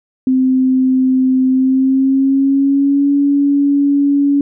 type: tone with pitch glide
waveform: sine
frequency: 259.4 to 282.9 Hz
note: C4 to C#4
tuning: -15 to +35 cents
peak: -9 dBFS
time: 0.27-4.41 s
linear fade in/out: 2 ms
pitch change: +150 cents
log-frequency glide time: 1.49-3.11 s
effects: none